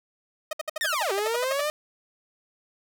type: tone bursts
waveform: sawtooth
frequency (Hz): 622.3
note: D#5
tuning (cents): 0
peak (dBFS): -23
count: 14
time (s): 0.51-1.61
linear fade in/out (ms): 5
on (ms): 21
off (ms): 62
type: linear two-way sweep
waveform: sawtooth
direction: down then up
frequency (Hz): 1875 to 380.3 to 614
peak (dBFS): -21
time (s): 0.81-1.7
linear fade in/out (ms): 0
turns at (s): 1.12
effects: none